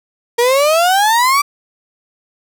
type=exponential sweep; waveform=35% pulse; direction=up; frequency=465.6 to 1174.7 Hz; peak=-8 dBFS; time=0.38-1.42 s; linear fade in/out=10 ms; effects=none